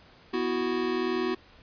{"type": "chord", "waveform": "square", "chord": "B suspended fourth", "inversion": "none", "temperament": "equal", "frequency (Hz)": [246.9, 329.6, 370], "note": ["B3", "E4", "F#4"], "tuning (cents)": [0, 0, 0], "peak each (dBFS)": [-33, -33, -29], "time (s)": [0.33, 1.35], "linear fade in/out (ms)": 10, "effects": ["pink hiss -55 dBFS RMS until 1.62 s", "resampled to 11025 Hz"]}